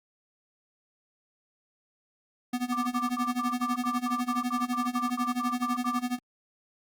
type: tone with tremolo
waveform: square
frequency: 246.9 Hz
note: B3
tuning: in tune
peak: -26 dBFS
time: 2.53-6.19 s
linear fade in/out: 5 ms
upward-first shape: sine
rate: 12 Hz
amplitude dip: 90%
type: tone bursts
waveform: sine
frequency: 1183 Hz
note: D6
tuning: 12 cents sharp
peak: -29 dBFS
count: 15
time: 2.72-5.992 s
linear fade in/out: 5 ms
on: 150 ms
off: 73 ms
effects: Opus 48 kbps